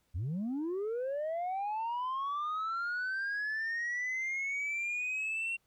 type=linear sweep; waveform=sine; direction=up; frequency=73.42 to 2742 Hz; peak=-30 dBFS; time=0.14-5.57 s; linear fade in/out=20 ms; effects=tanh soft clip ceiling -31 dBFS + pink hiss -75 dBFS RMS until 5.66 s